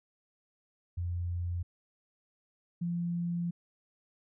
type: tone pair in turn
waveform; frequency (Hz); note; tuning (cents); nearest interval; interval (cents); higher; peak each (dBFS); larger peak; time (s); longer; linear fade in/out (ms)
sine; 87.4 / 172.39; F2 / F3; +2 / -22; octave; 1176; second; -31 / -30; second; 0.97-1.63 / 2.81-3.51; second; 10
effects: none